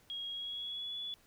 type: tone with pitch glide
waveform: sine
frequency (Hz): 3286 to 3422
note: G#7 to A7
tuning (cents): -19 to -49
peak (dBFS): -38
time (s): 0.1-1.14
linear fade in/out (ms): 0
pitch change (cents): +70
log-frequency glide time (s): 0.3-0.97
effects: pink hiss -66 dBFS RMS until 1.26 s